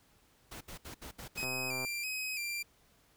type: noise bursts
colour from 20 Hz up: pink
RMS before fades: -46 dBFS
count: 6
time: 0.51-1.45 s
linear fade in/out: 10 ms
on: 100 ms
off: 68 ms
type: tone with vibrato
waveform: sawtooth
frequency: 2449 Hz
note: D#7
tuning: 28 cents flat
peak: -32 dBFS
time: 1.37-2.63 s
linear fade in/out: 10 ms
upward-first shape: square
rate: 1.5 Hz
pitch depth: 57 cents each way
type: click train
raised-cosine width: 1 ms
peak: -28 dBFS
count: 55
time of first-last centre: 1.43-1.849 s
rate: 129 Hz
effects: pink hiss -67 dBFS RMS until 3.16 s